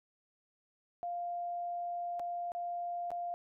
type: tone with dropouts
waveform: sine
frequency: 698.5 Hz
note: F5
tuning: in tune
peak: -35 dBFS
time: 1.03-3.34 s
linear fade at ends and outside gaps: 0 ms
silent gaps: 2.195-2.199 / 2.519-2.55 / 3.105-3.116 s
effects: none